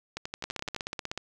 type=two click trains; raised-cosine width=0.2 ms; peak=-17 / -16 dBFS; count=8 / 13; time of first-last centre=0.17-0.763 / 0.44-1.176 s; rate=11.8 / 16.3 Hz; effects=none